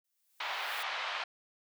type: noise with exponential growth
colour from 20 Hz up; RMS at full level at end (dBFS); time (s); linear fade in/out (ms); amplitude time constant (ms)
blue; -45; 0.04-0.83; 5; 170
type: band-pass noise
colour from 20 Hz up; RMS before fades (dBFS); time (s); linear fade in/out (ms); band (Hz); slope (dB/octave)
pink; -37; 0.4-1.24; 5; 780 to 3800; 24
effects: none